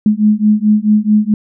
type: beating tone pair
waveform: sine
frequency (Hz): 209.6 / 214.2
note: G#3 / A3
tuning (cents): +16 / -46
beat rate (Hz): 4.6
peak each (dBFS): -11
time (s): 0.06-1.34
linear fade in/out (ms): 2
effects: none